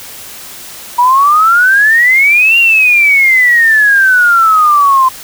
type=exponential two-way sweep; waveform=sine; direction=up then down; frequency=954 to 2794 to 1028 Hz; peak=-4 dBFS; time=0.98-5.09 s; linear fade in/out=10 ms; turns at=2.58 s; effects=white hiss -29 dBFS RMS until 5.23 s